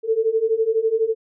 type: beating tone pair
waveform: sine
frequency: 438.9 / 450.9 Hz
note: A4 / A4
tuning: -4 / +42 cents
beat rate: 12 Hz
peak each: -21 / -19 dBFS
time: 0.03-1.15 s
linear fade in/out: 50 ms
effects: none